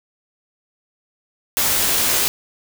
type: noise with comb filter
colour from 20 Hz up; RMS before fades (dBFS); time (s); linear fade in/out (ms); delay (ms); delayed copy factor
white; -18; 1.57-2.28; 0; 16; -0.65
effects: none